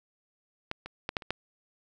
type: clicks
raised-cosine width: 0.3 ms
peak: -16 / -24 / -15 / -12 / -28 / -13 dBFS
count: 6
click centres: 0.714 / 0.86 / 1.091 / 1.168 / 1.222 / 1.306 s
effects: none